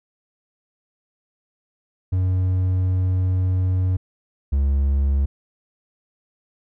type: tone pair in turn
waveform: triangle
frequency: 92.5 / 69.3 Hz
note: F#2 / C#2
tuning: 0 / 0 cents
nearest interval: perfect fourth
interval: 500 cents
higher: first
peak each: -15 / -14 dBFS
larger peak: second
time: 2.12-3.97 / 4.52-5.26 s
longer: first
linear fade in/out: 10 ms
effects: none